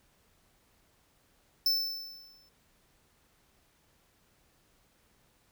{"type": "tone with exponential decay", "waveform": "square", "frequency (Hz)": 5290, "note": "E8", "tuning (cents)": 5, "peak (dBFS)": -23, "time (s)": [1.66, 2.49], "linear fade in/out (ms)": 2, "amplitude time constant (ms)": 180, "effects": ["pink hiss -68 dBFS RMS until 5.51 s"]}